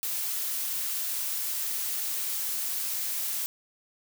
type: noise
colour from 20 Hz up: blue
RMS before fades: -31 dBFS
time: 0.03-3.46 s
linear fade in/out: 0 ms
effects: none